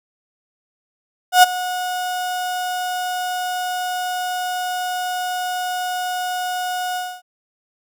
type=tone with ADSR envelope; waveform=35% pulse; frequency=728 Hz; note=F#5; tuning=28 cents flat; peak=-3 dBFS; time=1.32-7.22 s; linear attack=110 ms; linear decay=18 ms; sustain=-17 dB; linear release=260 ms; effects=none